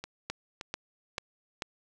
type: two click trains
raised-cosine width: 0.2 ms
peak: -21 / -16 dBFS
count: 3 / 4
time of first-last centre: 0.04-1.183 / 0.3-1.622 s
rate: 1.75 / 2.27 Hz
effects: none